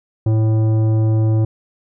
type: tone with tanh clipping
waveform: triangle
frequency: 110 Hz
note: A2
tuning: in tune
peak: -14 dBFS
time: 0.26-1.45 s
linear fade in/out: 5 ms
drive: 16 dB
effects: none